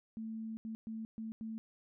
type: tone bursts at uneven times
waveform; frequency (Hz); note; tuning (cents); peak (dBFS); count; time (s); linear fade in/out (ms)
sine; 222.2; A3; +17; -39; 5; 0.17-0.57 / 0.65-0.75 / 0.87-1.05 / 1.18-1.32 / 1.41-1.58; 0
effects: none